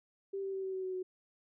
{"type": "tone with pitch steps", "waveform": "sine", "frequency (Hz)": [392, 388.2, 384.4, 380.6, 376.9, 373.2, 369.6], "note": ["G4", "G4", "G4", "F#4", "F#4", "F#4", "F#4"], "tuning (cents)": [0, -17, -34, 49, 32, 15, -2], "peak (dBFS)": -35, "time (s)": [0.33, 1.03], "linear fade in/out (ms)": 10, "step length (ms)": 100, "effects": []}